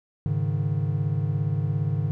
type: chord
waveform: triangle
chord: Ab suspended fourth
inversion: none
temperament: just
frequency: 103.83 / 138.43 / 155.74 Hz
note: Ab2 / Db3 / Eb3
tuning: 0 / -2 / +2 cents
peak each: -25 dBFS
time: 0.26-2.11 s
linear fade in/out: 0 ms
effects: none